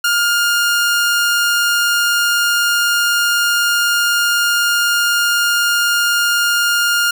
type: tone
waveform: sawtooth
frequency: 1412 Hz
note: F6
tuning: 19 cents sharp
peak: -9 dBFS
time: 0.04-7.11 s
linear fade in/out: 5 ms
effects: none